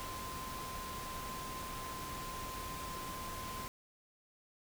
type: tone in noise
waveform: sine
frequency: 1038 Hz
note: C6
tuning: 14 cents flat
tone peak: -44 dBFS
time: 0-3.68 s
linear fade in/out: 0 ms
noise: pink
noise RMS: -45 dBFS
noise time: 0-3.68 s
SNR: -2 dB
effects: none